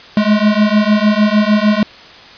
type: beating tone pair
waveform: square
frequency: 207.8 / 214.4 Hz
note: G#3 / A3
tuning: +1 / -45 cents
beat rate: 6.6 Hz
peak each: -13 dBFS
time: 0.17-1.83 s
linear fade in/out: 2 ms
effects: white hiss -37 dBFS RMS until 2.37 s + resampled to 11025 Hz